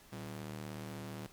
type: ring-modulated tone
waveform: sawtooth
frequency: 153.1 Hz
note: D#3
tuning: 28 cents flat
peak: -35 dBFS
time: 0.12-1.27 s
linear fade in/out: 10 ms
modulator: 38 Hz
effects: pink hiss -60 dBFS RMS until 1.32 s + MP3 96 kbps